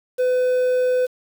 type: tone with quantisation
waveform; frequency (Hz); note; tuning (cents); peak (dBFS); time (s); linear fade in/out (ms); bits
triangle; 504; B4; +35; -14; 0.18-1.07; 20; 7
effects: none